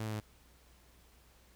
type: tone with pitch steps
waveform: sawtooth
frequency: 110 / 108.3 / 106.62 Hz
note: A2 / A2 / G#2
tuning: 0 / -27 / +46 cents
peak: -32 dBFS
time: 0-0.201 s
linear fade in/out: 5 ms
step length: 67 ms
effects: added 60 Hz sine -63 dBFS peak until 1.55 s + pink hiss -65 dBFS RMS until 1.55 s